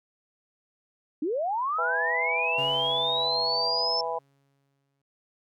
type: linear sweep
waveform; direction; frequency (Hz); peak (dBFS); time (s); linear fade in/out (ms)
sine; up; 277.2 to 5340; -25; 1.22-4.01; 5
type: harmonic tone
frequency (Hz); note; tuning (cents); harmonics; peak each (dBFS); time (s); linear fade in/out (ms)
164.81; E3; 0; 3 / 4 / 5 / 6; -33 / -33 / -33 / -33; 1.78-4.19; 10
type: tone with exponential decay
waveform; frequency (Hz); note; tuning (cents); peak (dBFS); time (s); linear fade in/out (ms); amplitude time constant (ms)
sawtooth; 138.59; C#3; 0; -32; 2.58-5.02; 5; 530
effects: none